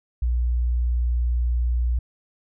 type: tone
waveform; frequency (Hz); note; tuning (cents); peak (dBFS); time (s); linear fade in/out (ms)
sine; 60.2; B1; -44; -18; 0.22-1.99; 5
effects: tanh soft clip ceiling -14 dBFS